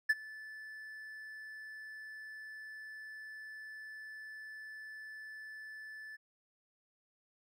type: tone with ADSR envelope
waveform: triangle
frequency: 1745 Hz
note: A6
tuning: 15 cents flat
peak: -21 dBFS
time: 0.09-6.17 s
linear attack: 11 ms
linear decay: 35 ms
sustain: -23 dB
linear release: 19 ms
effects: none